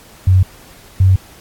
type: tone pair in turn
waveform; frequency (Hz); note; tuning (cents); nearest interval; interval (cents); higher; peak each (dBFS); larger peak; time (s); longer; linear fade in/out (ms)
sine; 93.2 / 94.34; F#2 / F#2; +13 / +34; unison; 21; second; -6; neither; 0.27-0.43 / 1-1.16; neither; 5
effects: pink hiss -42 dBFS RMS until 1.4 s + AAC 64 kbps